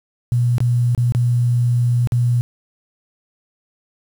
sine tone with dropouts, 121 Hz, B2, 35 cents flat, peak -13 dBFS, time 0.32-2.41 s, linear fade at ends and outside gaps 0 ms, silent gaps 0.582-0.604 / 0.949-0.977 / 1.122-1.149 / 2.073-2.121 s, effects 7-bit

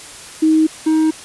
sine / triangle tone pair in turn, 315 / 315 Hz, D#4 / D#4, +21 / +21 cents, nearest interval unison, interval 0 cents, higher neither, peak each -9 dBFS, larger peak neither, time 0.42-0.67 / 0.86-1.11 s, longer neither, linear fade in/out 10 ms, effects white hiss -35 dBFS RMS until 1.24 s + resampled to 24000 Hz

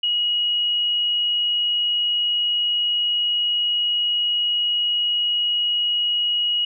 sine tone, 2900 Hz, F#7, 35 cents flat, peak -18 dBFS, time 0.03-6.65 s, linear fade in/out 5 ms, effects none

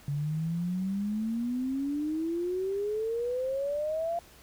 sine exponential sweep, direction up, 140.7 to 693 Hz, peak -28 dBFS, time 0.08-4.19 s, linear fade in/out 2 ms, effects added 60 Hz sine -61 dBFS peak until 4.42 s + pink hiss -55 dBFS RMS until 4.42 s

